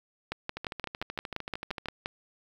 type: two click trains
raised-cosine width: 0.3 ms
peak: -20 / -16 dBFS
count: 18 / 11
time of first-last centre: 0.57-1.858 / 0.32-2.059 s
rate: 13.2 / 5.75 Hz
effects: 8-bit